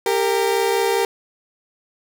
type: tone pair together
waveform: 30% pulse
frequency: 396.7 / 461.5 Hz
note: G4 / A#4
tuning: +21 / -17 cents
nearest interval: minor third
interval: 262 cents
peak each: -17 dBFS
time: 0.06-1.05 s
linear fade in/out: 2 ms
effects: none